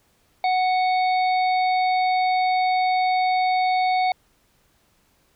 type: harmonic tone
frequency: 740 Hz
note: F#5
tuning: in tune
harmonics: 1 / 3 / 5 / 6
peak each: -18 / -28 / -36 / -36 dBFS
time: 0.44-4.12 s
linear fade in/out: 2 ms
effects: pink hiss -63 dBFS RMS until 5.35 s